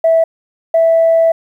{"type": "tone pair in turn", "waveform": "sine", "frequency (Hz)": [655, 657.9], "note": ["E5", "E5"], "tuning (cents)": [-11, -4], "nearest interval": "unison", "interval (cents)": 7, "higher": "second", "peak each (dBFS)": -6, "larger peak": "neither", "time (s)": [[0.04, 0.24], [0.74, 1.32]], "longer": "second", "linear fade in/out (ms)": 5, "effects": ["tanh soft clip ceiling -3 dBFS", "8-bit"]}